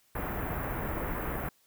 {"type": "band-stop noise", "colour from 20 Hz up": "pink", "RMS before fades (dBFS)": -34, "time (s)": [0.15, 1.49], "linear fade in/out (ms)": 5, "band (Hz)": [1900, 15000], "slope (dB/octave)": 24, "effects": ["white hiss -67 dBFS RMS until 1.66 s"]}